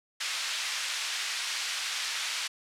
white band-pass noise, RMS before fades -33 dBFS, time 0.2-2.48 s, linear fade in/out 10 ms, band 1500 to 4900 Hz, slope 12 dB/octave, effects low-pass 11000 Hz 12 dB/octave

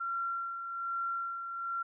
sine tone with tremolo, 1369 Hz, F6, 35 cents flat, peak -31 dBFS, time 0-1.83 s, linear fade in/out 10 ms, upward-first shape sine, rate 1.2 Hz, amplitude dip 50%, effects none

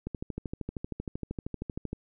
click train, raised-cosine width 3 ms, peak -21 dBFS, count 25, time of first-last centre 0.07-1.93 s, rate 12.9 Hz, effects none

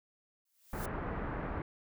blue noise with exponential growth, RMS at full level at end -44 dBFS, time 0.45-0.86 s, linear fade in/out 5 ms, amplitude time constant 89 ms
pink low-pass noise, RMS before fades -38 dBFS, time 0.73-1.62 s, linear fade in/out 2 ms, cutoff 1700 Hz, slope 24 dB/octave
effects none

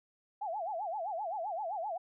sine tone with vibrato, 752 Hz, F#5, 28 cents sharp, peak -34 dBFS, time 0.41-1.98 s, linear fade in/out 10 ms, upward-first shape sine, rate 7.7 Hz, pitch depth 250 cents each way, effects none

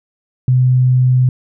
sine tone, 127.2 Hz, C3, 48 cents flat, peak -8 dBFS, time 0.48-1.29 s, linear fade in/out 2 ms, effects none

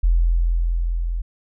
sine tone with level ramp, 42.44 Hz, F1, 49 cents flat, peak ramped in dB -12 to -21 dBFS, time 0.03-1.22 s, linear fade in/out 10 ms, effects none

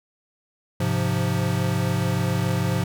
square chord, F minor, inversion first, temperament equal, 103.83 / 130.81 / 174.61 Hz, Ab2 / C3 / F3, 0 / 0 / 0 cents, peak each -26 dBFS, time 0.8-2.84 s, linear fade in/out 5 ms, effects none

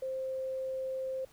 sine tone, 525 Hz, C5, 6 cents sharp, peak -33 dBFS, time 0.02-1.25 s, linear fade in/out 5 ms, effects pink hiss -62 dBFS RMS until 1.32 s

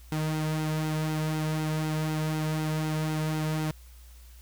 sawtooth tone with flanger, 155.56 Hz, D#3, in tune, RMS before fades -29 dBFS, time 0.12-3.71 s, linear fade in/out 0 ms, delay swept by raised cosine 1.7 to 2.8 ms, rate 4 Hz, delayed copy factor -0.6, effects added 60 Hz sine -47 dBFS peak until 4.41 s + white hiss -58 dBFS RMS until 4.41 s

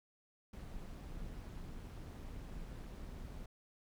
brown noise with amplitude modulation, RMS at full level -45 dBFS, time 0.53-3.46 s, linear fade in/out 5 ms, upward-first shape sine, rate 202 Hz, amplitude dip 50%, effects none

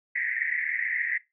white band-pass noise, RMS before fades -29 dBFS, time 0.15-1.18 s, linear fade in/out 10 ms, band 1800 to 2100 Hz, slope 96 dB/octave, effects noise-tail reverb RT60 0.2 s tail -19 dB re dry

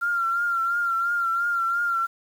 sine tone with vibrato, 1382 Hz, F6, 19 cents flat, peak -21 dBFS, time 0.01-2.07 s, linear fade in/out 20 ms, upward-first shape triangle, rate 2.9 Hz, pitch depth 49 cents each way, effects 8-bit

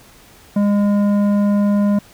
sine tone with tanh clipping, 204 Hz, G#3, 31 cents flat, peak -14 dBFS, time 0.56-1.99 s, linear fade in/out 5 ms, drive 11 dB, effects pink hiss -46 dBFS RMS until 2.13 s

